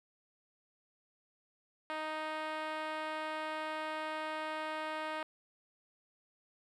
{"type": "tone with band-pass filter", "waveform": "5% pulse", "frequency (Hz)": 311.1, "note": "D#4", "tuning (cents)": 0, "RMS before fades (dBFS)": -39, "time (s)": [1.9, 5.23], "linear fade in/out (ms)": 0, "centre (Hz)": 780, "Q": 0.92, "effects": []}